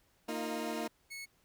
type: chord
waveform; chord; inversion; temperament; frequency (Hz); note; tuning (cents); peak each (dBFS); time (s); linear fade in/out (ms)
20% pulse; Bb suspended fourth; none; equal with one note detuned; 230.4 / 311.1 / 349.2; Bb3 / Eb4 / F4; -20 / 0 / 0; -34 / -34 / -38; 0.28-0.88; 10
type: tone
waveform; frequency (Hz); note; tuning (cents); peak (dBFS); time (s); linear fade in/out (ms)
sawtooth; 2200; C#7; -14; -39; 1.1-1.26; 20
effects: pink hiss -71 dBFS RMS until 1.44 s